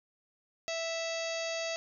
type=harmonic tone with a mistuned harmonic; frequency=659 Hz; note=E5; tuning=1 cent flat; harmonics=1 / 2 / 3 / 4 / 5 / 6 / 7 / 8 / 9 / 10; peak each=-35 / -48 / -43 / -41 / -46 / -47 / -43 / -49 / -49 / -45 dBFS; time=0.68-1.76 s; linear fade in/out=0 ms; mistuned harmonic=6; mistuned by=-58 cents; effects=none